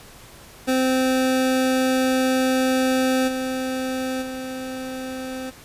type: tone with level steps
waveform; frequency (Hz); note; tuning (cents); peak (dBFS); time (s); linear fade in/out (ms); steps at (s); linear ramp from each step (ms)
25% pulse; 259.5; C4; -14; -14 / -20 / -25; 0.67-5.51; 20; 3.27 / 4.21; 20
effects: pink hiss -45 dBFS RMS until 5.64 s + resampled to 32000 Hz